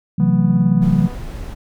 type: chord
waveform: sine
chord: F# half-diminished seventh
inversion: second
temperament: just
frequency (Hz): 133.2 / 166.5 / 185 / 222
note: C3 / E3 / F#3 / A3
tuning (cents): +31 / +18 / 0 / +16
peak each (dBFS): -19 / -16 / -15 / -21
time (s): 0.18-1.08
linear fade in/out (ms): 10
type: click train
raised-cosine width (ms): 1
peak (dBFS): -25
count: 235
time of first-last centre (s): 0.2-1.147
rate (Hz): 247
type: noise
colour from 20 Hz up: brown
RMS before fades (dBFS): -28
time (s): 0.81-1.55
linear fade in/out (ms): 20
effects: none